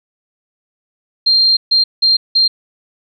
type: tone bursts at uneven times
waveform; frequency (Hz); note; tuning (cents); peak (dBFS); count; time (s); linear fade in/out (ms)
sine; 4186; C8; 0; -8; 4; 1.26-1.57 / 1.71-1.84 / 2.02-2.17 / 2.35-2.48; 10
effects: none